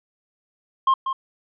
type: tone with echo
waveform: triangle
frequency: 1065 Hz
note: C6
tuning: 30 cents sharp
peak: -12 dBFS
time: 0.87-0.94 s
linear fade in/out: 5 ms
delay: 190 ms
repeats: 1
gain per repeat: -8 dB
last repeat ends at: 1.13 s
effects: resampled to 8000 Hz